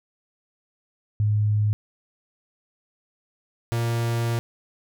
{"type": "tone pair in turn", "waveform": ["sine", "45% pulse"], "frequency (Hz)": [105.3, 116.96], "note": ["G#2", "A#2"], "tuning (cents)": [24, 6], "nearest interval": "major second", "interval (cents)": 182, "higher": "second", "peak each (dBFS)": [-18, -22], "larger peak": "first", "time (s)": [[1.2, 1.73], [3.72, 4.39]], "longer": "second", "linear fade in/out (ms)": 0, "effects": []}